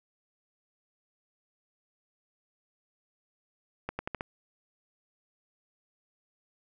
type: accelerating click train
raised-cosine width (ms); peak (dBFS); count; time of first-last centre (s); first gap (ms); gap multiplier
0.5; -18; 5; 3.89-4.209; 100; 0.85
effects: none